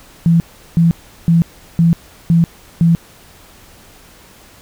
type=tone bursts; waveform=sine; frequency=167.5 Hz; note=E3; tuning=28 cents sharp; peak=-7 dBFS; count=6; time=0.26-2.95 s; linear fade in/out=0 ms; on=140 ms; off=370 ms; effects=pink hiss -43 dBFS RMS until 4.61 s